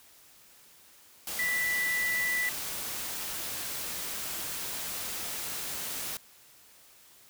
sine tone in noise, 1975.5 Hz, B6, in tune, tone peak -27 dBFS, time 1.39-2.49 s, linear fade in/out 2 ms, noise white, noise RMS -36 dBFS, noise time 1.27-6.17 s, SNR +6 dB, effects white hiss -57 dBFS RMS until 7.29 s

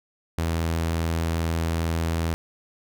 sawtooth tone, 82.41 Hz, E2, in tune, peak -19 dBFS, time 0.38-2.34 s, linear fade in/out 0 ms, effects none

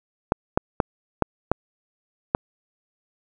clicks, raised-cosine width 1 ms, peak -3 dBFS, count 6, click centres 0.321 / 0.575 / 0.802 / 1.223 / 1.516 / 2.349 s, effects none

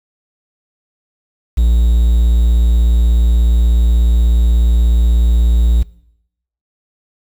triangle tone with quantisation, 58.27 Hz, A#1, in tune, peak -6 dBFS, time 1.57-5.83 s, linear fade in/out 10 ms, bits 6, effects noise-tail reverb RT60 0.8 s tail -22 dB re dry

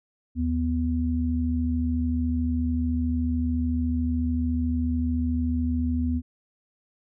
sine tone pair together, 77.78 / 247.1 Hz, D#2 / B3, 0 / +1 cents, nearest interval octave + minor sixth, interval 2001 cents, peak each -25 dBFS, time 0.35-6.22 s, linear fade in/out 50 ms, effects none

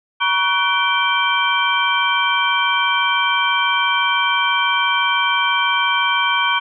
sine tone cluster, 954 / 1120 / 1501 / 2336 / 3143 Hz, A#5 / C#6 / F#6 / D7 / G7, +40 / +18 / +24 / -10 / +4 cents, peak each -21 dBFS, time 0.2-6.6 s, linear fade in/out 20 ms, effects none

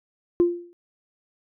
sine tone with exponential decay, 347.5 Hz, F4, 9 cents flat, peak -11 dBFS, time 0.4-0.73 s, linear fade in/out 0 ms, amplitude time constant 70 ms, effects tanh soft clip ceiling -10 dBFS

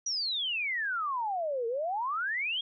sine exponential two-way sweep, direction down then up, 5920 to 448.2 to 3328 Hz, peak -29 dBFS, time 0.06-2.61 s, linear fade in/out 5 ms, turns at 1.67 s, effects none

